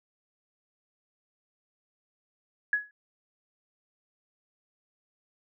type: tone with exponential decay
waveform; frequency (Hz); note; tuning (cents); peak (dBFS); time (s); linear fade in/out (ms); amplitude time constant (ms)
sine; 1682; G#6; +22; -19; 2.73-2.91; 2; 37
effects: none